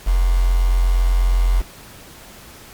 sine tone with quantisation, 44.1 Hz, F1, 18 cents sharp, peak -12 dBFS, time 0.06-1.62 s, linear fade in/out 20 ms, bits 5, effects pink hiss -41 dBFS RMS until 2.73 s + MP3 96 kbps

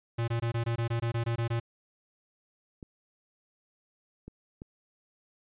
square tone bursts, 116.6 Hz, A#2, 1 cent sharp, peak -28 dBFS, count 12, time 0.18-1.6 s, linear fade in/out 10 ms, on 100 ms, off 20 ms
clicks, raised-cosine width 3 ms, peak -30 dBFS, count 3, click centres 2.828 / 4.28 / 4.619 s
effects resampled to 8000 Hz

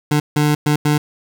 25% pulse tone bursts at uneven times, 149.1 Hz, D3, 27 cents sharp, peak -9 dBFS, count 4, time 0.11-0.2 / 0.36-0.55 / 0.66-0.76 / 0.85-0.98 s, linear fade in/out 5 ms, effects none

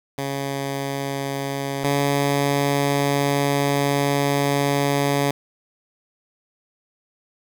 10% pulse tone pair in turn, 138.59 / 141.42 Hz, C#3 / C#3, 0 / +35 cents, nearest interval unison, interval 35 cents, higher second, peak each -16 / -10 dBFS, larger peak second, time 0.18-1.84 / 1.84-5.31 s, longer second, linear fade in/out 2 ms, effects 7-bit

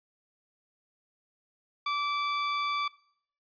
sawtooth tone, 1161 Hz, D6, 20 cents flat, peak -24 dBFS, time 1.86-2.88 s, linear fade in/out 5 ms, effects noise-tail reverb RT60 0.6 s tail -20 dB re dry + resampled to 11025 Hz

